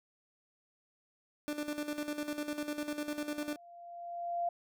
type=tone with tremolo; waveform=30% pulse; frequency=296.5 Hz; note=D4; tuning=17 cents sharp; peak=-31 dBFS; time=1.48-3.56 s; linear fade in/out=0 ms; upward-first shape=square; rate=10 Hz; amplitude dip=65%
type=tone with exponential growth; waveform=sine; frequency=692 Hz; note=F5; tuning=16 cents flat; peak=-29 dBFS; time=3.01-4.49 s; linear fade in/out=5 ms; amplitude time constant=320 ms
effects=none